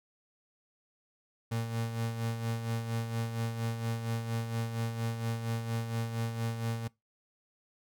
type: tone with tremolo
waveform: 35% pulse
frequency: 114.8 Hz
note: A#2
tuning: 26 cents flat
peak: -28 dBFS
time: 1.51-6.88 s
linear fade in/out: 10 ms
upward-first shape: sine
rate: 4.3 Hz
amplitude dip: 55%
effects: noise-tail reverb RT60 0.2 s tail -23 dB re dry